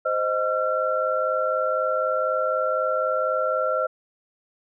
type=tone cluster; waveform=sine; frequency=520 / 624 / 1361 Hz; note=C5 / D#5 / F6; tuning=-11 / +5 / -45 cents; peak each=-25 dBFS; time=0.05-3.87 s; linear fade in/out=10 ms; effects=none